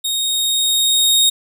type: tone with level ramp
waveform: sawtooth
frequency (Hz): 3729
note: A#7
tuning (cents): 0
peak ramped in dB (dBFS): -15 to -7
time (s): 0.04-1.3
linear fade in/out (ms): 10
effects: none